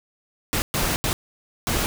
pink noise bursts at uneven times, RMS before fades -23 dBFS, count 4, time 0.53-0.62 / 0.74-0.96 / 1.04-1.13 / 1.67-1.86 s, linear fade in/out 0 ms, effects none

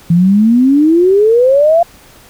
sine exponential sweep, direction up, 164.81 to 698 Hz, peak -5 dBFS, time 0.1-1.83 s, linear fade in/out 5 ms, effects pink hiss -41 dBFS RMS until 2.29 s

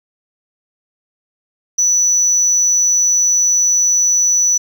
sine tone, 5940 Hz, F#8, 6 cents sharp, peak -9 dBFS, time 1.78-4.58 s, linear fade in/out 10 ms, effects tanh soft clip ceiling -7 dBFS + 7-bit

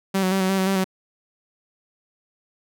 sawtooth tone with pitch steps, 193.1 / 185.9 / 192.9 / 187.5 / 193.1 / 188.6 / 194.4 / 188.3 Hz, G3 / F#3 / G3 / F#3 / G3 / F#3 / G3 / F#3, -26 / +8 / -28 / +23 / -26 / +33 / -14 / +31 cents, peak -15 dBFS, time 0.14-0.844 s, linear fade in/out 10 ms, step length 88 ms, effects none

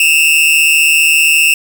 45% pulse tone pair together, 2601 / 2756 Hz, E7 / F7, -24 / -24 cents, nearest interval minor second, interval 100 cents, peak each -10 dBFS, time 0-1.54 s, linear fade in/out 2 ms, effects none

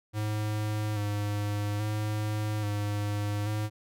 square tone with vibrato, 104.9 Hz, G#2, 18 cents sharp, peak -29 dBFS, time 0.13-3.7 s, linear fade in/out 50 ms, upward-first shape square, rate 0.6 Hz, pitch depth 27 cents each way, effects none

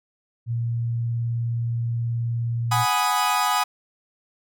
sine tone with vibrato, 117.2 Hz, A#2, 10 cents sharp, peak -22 dBFS, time 0.46-2.86 s, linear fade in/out 50 ms, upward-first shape sine, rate 19 Hz, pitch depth 10 cents each way
40% pulse chord, G# minor seventh, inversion third, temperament equal, 740 / 830.6 / 987.8 / 1244.5 Hz, F#5 / G#5 / B5 / D#6, 0 / 0 / 0 / 0 cents, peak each -26 / -24 / -25 / -23 dBFS, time 2.71-3.64 s, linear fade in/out 10 ms
effects none

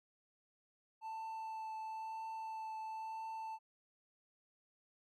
triangle tone with vibrato, 884 Hz, A5, 8 cents sharp, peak -40 dBFS, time 1.01-3.59 s, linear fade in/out 50 ms, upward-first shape triangle, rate 0.99 Hz, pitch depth 13 cents each way, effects none

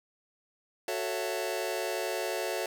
sawtooth chord, F# minor seventh, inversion none, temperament just, 370 / 444 / 555 / 666 Hz, F#4 / A4 / C#5 / E5, 0 / +16 / +2 / +18 cents, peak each -32 dBFS, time 0.88-2.66 s, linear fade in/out 2 ms, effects none

